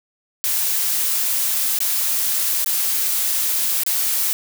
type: noise with dropouts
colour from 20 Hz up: blue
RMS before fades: -20 dBFS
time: 0.44-4.33 s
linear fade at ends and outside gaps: 0 ms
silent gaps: 1.788-1.804 / 2.645-2.661 / 3.835-3.864 s
effects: none